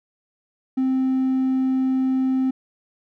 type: tone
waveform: triangle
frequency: 261.6 Hz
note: C4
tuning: in tune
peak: -15 dBFS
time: 0.77-2.51 s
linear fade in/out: 10 ms
effects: tanh soft clip ceiling -12 dBFS